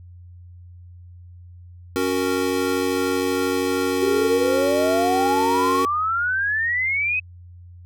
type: chord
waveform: square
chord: F# major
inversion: second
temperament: equal with one note detuned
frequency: 277.2 / 370 / 462.9 Hz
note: C#4 / F#4 / A#4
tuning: 0 / 0 / -12 cents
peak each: -25 dBFS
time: 1.96-5.85 s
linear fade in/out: 0 ms
type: exponential sweep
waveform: sine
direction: up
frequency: 382.1 to 2559 Hz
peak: -19 dBFS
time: 4.02-7.2 s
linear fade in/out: 10 ms
effects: added 88 Hz sine -40 dBFS peak until 7.85 s